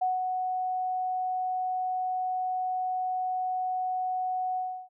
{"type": "tone with ADSR envelope", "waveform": "sine", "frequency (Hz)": 740, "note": "F#5", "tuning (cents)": 0, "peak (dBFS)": -23, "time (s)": [0.01, 4.89], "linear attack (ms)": 12, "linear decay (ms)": 170, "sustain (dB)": -4, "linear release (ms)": 320, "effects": []}